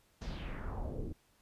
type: noise with low-pass filter sweep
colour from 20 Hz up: brown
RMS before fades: -40 dBFS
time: 0.21-1.13 s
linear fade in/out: 10 ms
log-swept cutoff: 6000 to 290 Hz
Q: 2.9
effects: pink hiss -70 dBFS RMS until 1.41 s + resampled to 32000 Hz